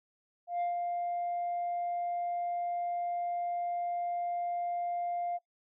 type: tone with ADSR envelope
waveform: sine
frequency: 700 Hz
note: F5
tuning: 4 cents sharp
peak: -26 dBFS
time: 0.47-5.39 s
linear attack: 140 ms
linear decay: 130 ms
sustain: -4 dB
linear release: 34 ms
effects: noise-tail reverb RT60 0.1 s tail -19 dB re dry + tanh soft clip ceiling -28 dBFS